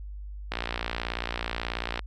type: click train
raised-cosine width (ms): 0.3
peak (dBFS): -13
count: 87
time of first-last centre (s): 0.52-1.993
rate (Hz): 58.4
effects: added 50 Hz sine -36 dBFS peak until 2.06 s + AAC 64 kbps